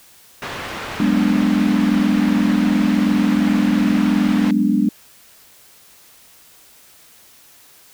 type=low-pass noise; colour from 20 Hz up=white; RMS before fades=-29 dBFS; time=0.42-4.51 s; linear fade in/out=2 ms; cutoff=2100 Hz; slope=12 dB/octave
type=chord; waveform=sine; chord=G# half-diminished seventh; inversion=third; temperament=equal; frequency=185 / 207.7 / 246.9 / 293.7 Hz; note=F#3 / G#3 / B3 / D4; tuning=0 / 0 / 0 / 0 cents; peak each=-23 / -17 / -19 / -19 dBFS; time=1-4.89 s; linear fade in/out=2 ms
effects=white hiss -48 dBFS RMS until 7.93 s